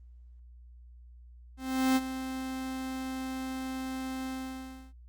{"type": "tone with ADSR envelope", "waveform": "45% pulse", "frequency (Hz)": 261.6, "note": "C4", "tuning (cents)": 0, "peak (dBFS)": -22, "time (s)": [1.57, 4.93], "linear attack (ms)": 390, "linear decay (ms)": 38, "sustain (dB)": -12, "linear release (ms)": 630, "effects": ["added 60 Hz sine -49 dBFS peak until 5.08 s", "Opus 32 kbps"]}